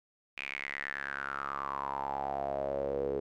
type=tone with band-pass filter sweep; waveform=sawtooth; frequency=69.3 Hz; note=C#2; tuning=in tune; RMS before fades=-36 dBFS; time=0.37-3.2 s; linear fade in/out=10 ms; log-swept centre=2500 to 430 Hz; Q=7.5; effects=none